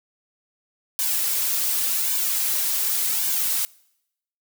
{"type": "noise with flanger", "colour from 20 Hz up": "blue", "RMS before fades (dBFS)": -23, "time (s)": [0.99, 3.65], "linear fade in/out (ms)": 0, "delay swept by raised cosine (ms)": [1.5, 4.7], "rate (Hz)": 0.88, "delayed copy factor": -0.75, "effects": ["noise-tail reverb RT60 0.8 s tail -24 dB re dry"]}